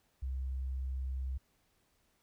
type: tone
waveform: sine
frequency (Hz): 65.41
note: C2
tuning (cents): 0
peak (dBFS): -34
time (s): 0.22-1.38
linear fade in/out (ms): 10
effects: pink hiss -74 dBFS RMS until 2.22 s